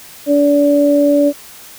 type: tone pair together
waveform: sine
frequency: 288.1 / 576.2 Hz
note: D4 / D5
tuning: -33 / -33 cents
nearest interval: octave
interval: 1200 cents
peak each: -11 dBFS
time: 0.26-1.33 s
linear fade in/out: 50 ms
effects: white hiss -37 dBFS RMS until 1.78 s